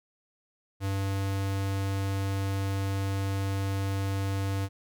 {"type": "tone", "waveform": "square", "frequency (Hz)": 97.7, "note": "G2", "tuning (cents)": -5, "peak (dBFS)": -28, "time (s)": [0.8, 4.69], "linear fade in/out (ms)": 50, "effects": []}